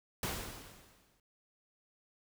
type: noise with exponential decay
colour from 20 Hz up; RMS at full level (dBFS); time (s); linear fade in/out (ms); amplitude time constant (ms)
pink; -35; 0.23-1.2; 2; 210
effects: none